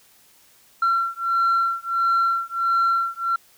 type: beating tone pair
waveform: sine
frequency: 1360 / 1361.5 Hz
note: F6 / F6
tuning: -46 / -44 cents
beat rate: 1.5 Hz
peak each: -20 dBFS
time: 0.82-3.36 s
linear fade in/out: 5 ms
effects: tanh soft clip ceiling -14 dBFS + white hiss -55 dBFS RMS until 3.57 s